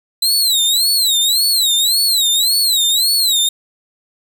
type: tone with vibrato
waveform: sawtooth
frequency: 3994 Hz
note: B7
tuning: 19 cents sharp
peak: -9 dBFS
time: 0.22-3.49 s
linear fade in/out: 5 ms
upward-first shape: sine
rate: 1.8 Hz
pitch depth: 180 cents each way
effects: 8-bit